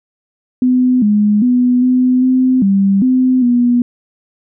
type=tone with pitch steps; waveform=sine; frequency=252.3 / 208.5 / 247.9 / 253.1 / 257 / 196.3 / 256.1 / 242.7 Hz; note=B3 / G#3 / B3 / B3 / C4 / G3 / C4 / B3; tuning=+37 / +7 / +7 / +43 / -31 / +3 / -37 / -30 cents; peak=-8 dBFS; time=0.62-3.82 s; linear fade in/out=2 ms; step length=400 ms; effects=none